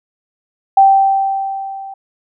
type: tone with level ramp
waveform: sine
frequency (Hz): 780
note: G5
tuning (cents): -9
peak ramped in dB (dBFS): -3 to -27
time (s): 0.77-1.94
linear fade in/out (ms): 5
effects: none

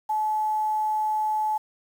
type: tone with quantisation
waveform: sine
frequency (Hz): 860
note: A5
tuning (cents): -40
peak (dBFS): -22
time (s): 0.09-1.58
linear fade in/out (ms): 10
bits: 8
effects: none

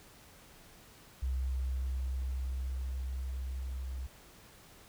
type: tone with level ramp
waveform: sine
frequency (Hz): 64.8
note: C2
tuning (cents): -16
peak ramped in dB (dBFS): -30 to -36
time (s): 1.22-4.07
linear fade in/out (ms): 10
effects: pink hiss -57 dBFS RMS until 4.88 s

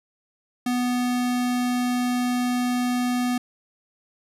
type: tone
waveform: square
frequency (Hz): 246.9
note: B3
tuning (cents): 0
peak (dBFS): -22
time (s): 0.66-3.38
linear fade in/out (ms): 5
effects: resampled to 32000 Hz

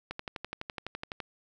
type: click train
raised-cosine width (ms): 0.3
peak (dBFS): -20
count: 14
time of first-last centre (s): 0.11-1.202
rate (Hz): 11.9
effects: none

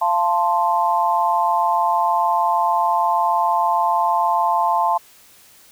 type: chord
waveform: sine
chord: F major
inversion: none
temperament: equal with one note detuned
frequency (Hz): 688.4 / 880 / 1046.5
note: F5 / A5 / C6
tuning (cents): -25 / 0 / 0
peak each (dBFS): -21 / -18 / -20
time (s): 0.01-4.98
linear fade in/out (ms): 10
effects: white hiss -49 dBFS RMS until 5.71 s

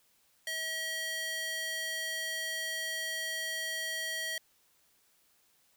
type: tone with high-pass filter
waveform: square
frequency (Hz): 640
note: D#5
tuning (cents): +49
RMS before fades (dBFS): -36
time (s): 0.47-4.38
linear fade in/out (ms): 2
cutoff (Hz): 1900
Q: 1.2
effects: white hiss -69 dBFS RMS until 5.76 s

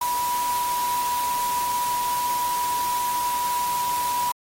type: tone in noise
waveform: sine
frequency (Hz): 977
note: B5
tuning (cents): -19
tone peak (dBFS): -22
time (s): 0.01-4.32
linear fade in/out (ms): 5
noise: white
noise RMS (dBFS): -32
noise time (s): 0.01-4.32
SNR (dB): +7
effects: AAC 48 kbps

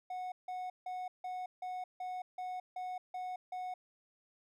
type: tone bursts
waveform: triangle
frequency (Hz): 734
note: F#5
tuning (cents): -14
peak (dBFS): -36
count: 10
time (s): 0.1-3.74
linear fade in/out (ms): 5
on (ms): 220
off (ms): 160
effects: none

